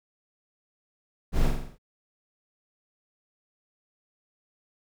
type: noise with echo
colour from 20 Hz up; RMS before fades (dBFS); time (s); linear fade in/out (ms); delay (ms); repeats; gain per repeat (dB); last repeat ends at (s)
brown; -24; 1.32-1.52; 50; 44; 6; -4; 1.784
effects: none